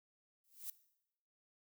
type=noise with exponential growth; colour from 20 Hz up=violet; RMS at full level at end=-41 dBFS; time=0.44-0.7 s; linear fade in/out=2 ms; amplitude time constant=56 ms; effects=noise-tail reverb RT60 0.8 s tail -18 dB re dry